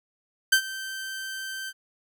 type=tone with ADSR envelope; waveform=sawtooth; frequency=1554 Hz; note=G6; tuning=16 cents flat; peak=-11 dBFS; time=0.52-1.73 s; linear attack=8 ms; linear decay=81 ms; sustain=-18 dB; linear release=46 ms; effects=none